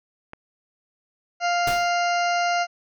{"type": "click", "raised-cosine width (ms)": 0.5, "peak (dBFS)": -22, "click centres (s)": 0.334}
{"type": "harmonic tone", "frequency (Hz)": 699, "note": "F5", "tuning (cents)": 1, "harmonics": [1, 2, 3, 4, 6, 7, 8, 9], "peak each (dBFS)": [-21, -27, -31, -33, -37, -38, -39, -40], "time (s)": [1.4, 2.67], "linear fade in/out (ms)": 50}
{"type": "noise with exponential decay", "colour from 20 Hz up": "pink", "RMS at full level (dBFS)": -26, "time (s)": [1.67, 1.95], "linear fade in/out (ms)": 5, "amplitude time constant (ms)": 59}
{"effects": []}